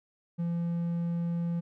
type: tone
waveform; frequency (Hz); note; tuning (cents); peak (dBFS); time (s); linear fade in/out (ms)
triangle; 170.4; F3; -42; -26; 0.38-1.61; 20
effects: none

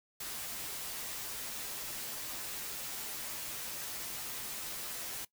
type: noise with comb filter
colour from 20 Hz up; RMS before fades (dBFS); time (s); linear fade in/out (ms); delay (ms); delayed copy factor
white; -41; 0.2-5.25; 5; 11; -0.55
effects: noise-tail reverb RT60 0.1 s tail -19 dB re dry

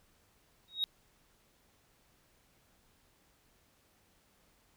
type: tone with exponential growth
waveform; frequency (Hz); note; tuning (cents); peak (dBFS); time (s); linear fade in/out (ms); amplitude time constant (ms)
sine; 3775; A#7; +21; -24; 0.68-0.84; 0; 34
effects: tanh soft clip ceiling -25 dBFS + pink hiss -69 dBFS RMS until 4.76 s

